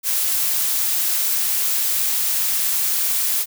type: noise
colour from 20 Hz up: blue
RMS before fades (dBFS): -20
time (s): 0.03-3.46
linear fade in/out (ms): 50
effects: none